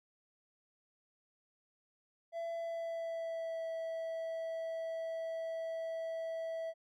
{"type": "tone with pitch glide", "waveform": "triangle", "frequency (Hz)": [670, 654.3], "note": ["E5", "E5"], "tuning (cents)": [28, -13], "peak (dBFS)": -35, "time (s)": [2.32, 6.74], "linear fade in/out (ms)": 50, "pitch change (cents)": -41, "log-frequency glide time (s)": [2.53, 3.66], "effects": []}